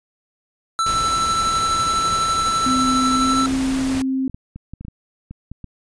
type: tone with tremolo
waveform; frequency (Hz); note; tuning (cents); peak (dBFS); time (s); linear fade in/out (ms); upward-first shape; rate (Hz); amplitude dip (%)
square; 1329; E6; +14; -17; 0.79-3.46; 0; sine; 12; 25
type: noise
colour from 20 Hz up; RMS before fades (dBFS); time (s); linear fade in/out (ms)
pink; -29; 0.86-4.02; 2
type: tone with pitch glide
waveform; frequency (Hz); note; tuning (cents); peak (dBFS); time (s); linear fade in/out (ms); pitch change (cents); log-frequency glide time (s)
sine; 257.4 to 264.2; C4 to C4; -28 to +17; -18; 2.66-4.28; 2; +45; 3.15-3.38
type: clicks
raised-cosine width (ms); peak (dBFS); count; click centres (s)
5; -21; 11; 3.95 / 4.297 / 4.345 / 4.56 / 4.736 / 4.81 / 4.85 / 4.883 / 5.31 / 5.516 / 5.643
effects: resampled to 22050 Hz